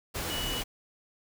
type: tone in noise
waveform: sine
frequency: 2944 Hz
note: F#7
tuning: 9 cents flat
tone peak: -34 dBFS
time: 0.29-0.62 s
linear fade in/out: 20 ms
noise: pink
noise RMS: -34 dBFS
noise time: 0.14-0.64 s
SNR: -3 dB
effects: none